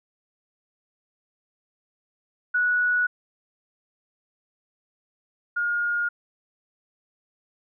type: tone pair in turn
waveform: sine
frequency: 1468 / 1424.6 Hz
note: F#6 / F6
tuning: -14 / +34 cents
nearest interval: minor second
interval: 52 cents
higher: first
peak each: -19 / -22 dBFS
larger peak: first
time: 2.54-3.07 / 5.56-6.09 s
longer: neither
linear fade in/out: 10 ms
effects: none